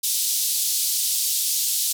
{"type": "band-pass noise", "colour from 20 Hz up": "white", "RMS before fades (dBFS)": -23, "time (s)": [0.03, 1.93], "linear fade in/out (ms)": 10, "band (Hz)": [3700, 14000], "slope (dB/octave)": 24, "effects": []}